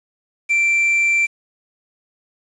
triangle tone, 2349 Hz, D7, in tune, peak -12 dBFS, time 0.49-1.27 s, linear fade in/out 20 ms, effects resampled to 22050 Hz + 7-bit

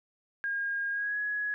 sine tone with pitch glide, 1622 to 1678.2 Hz, G#6 to G#6, -41 to +18 cents, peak -29 dBFS, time 0.44-1.54 s, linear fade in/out 0 ms, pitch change +59 cents, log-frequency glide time 0.91-1.18 s, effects none

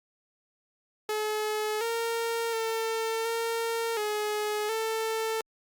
sawtooth tone with pitch steps, 427.4 / 460.9 / 449.6 / 458.7 / 421.7 / 444.8 Hz, G#4 / A#4 / A4 / A#4 / G#4 / A4, +50 / -20 / +37 / -28 / +26 / +19 cents, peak -24 dBFS, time 1.09-5.41 s, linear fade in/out 2 ms, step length 720 ms, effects Opus 48 kbps

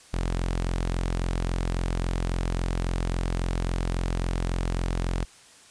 sawtooth tone, 43.65 Hz, F1, in tune, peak -21 dBFS, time 0.13-5.25 s, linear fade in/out 10 ms, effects white hiss -52 dBFS RMS until 5.7 s + resampled to 22050 Hz

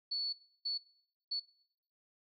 sine tone bursts at uneven times, 4435 Hz, C#8, in tune, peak -33 dBFS, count 3, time 0.11-0.33 / 0.65-0.78 / 1.31-1.4 s, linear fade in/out 10 ms, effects noise-tail reverb RT60 0.7 s tail -22 dB re dry

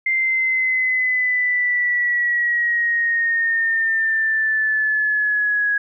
sine linear sweep, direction down, 2093 to 1661 Hz, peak -16 dBFS, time 0.06-5.78 s, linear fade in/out 5 ms, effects none

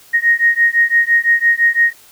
sine beating tone pair, 1864.7 / 1870.6 Hz, A#6 / A#6, 0 / +6 cents, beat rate 5.9 Hz, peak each -13 dBFS, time 0.13-1.93 s, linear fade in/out 20 ms, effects white hiss -45 dBFS RMS until 2.11 s

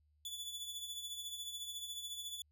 sawtooth tone with tremolo, 3453 Hz, A7, 33 cents flat, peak -37 dBFS, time 0.25-2.42 s, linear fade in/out 2 ms, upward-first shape triangle, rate 14 Hz, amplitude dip 60%, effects added 75 Hz sine -70 dBFS peak until 2.51 s

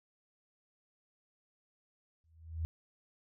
sine tone with exponential growth, 81.2 Hz, E2, 26 cents flat, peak -30 dBFS, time 2.24-2.65 s, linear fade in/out 0 ms, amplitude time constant 89 ms, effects none

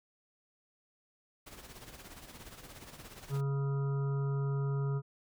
pink noise with tremolo, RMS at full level -48 dBFS, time 1.46-3.41 s, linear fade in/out 10 ms, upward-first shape sine, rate 17 Hz, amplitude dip 60%
harmonic tone, 138.59 Hz, C#3, in tune, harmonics 1 / 3 / 5 / 7 / 9 / 10, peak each -30 / -41 / -55 / -51 / -49 / -55 dBFS, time 3.29-5.02 s, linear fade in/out 50 ms
effects none

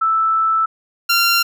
sine / 15% pulse tone pair in turn, 1318.5 / 1380.4 Hz, E6 / F6, 0 / -21 cents, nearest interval minor second, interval 79 cents, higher second, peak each -13 / -6 dBFS, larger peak second, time 0.01-0.66 / 1.09-1.43 s, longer first, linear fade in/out 10 ms, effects none

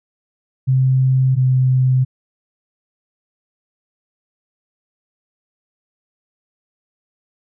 sine tone pair in turn, 130.81 / 129.16 Hz, C3 / C3, 0 / -22 cents, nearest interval unison, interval 22 cents, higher first, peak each -11 dBFS, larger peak neither, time 0.67-1.36 / 1.36-2.05 s, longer neither, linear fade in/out 20 ms, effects none

